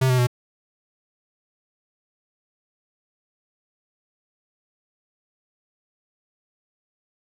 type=tone with pitch steps; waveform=square; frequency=130.81 / 126.94 / 123.18 Hz; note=C3 / B2 / B2; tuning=0 / +48 / -4 cents; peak=-17 dBFS; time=0.01-0.271 s; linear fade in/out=10 ms; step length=87 ms; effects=none